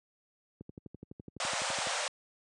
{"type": "click train", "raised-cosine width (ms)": 3, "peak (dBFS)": -31, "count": 16, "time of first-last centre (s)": [0.61, 1.871], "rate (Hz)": 11.9}
{"type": "band-pass noise", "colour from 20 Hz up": "pink", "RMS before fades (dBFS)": -34, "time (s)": [1.4, 2.08], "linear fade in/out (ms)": 2, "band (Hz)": [500, 9200], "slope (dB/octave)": 96}
{"effects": ["high-pass 100 Hz 12 dB/octave"]}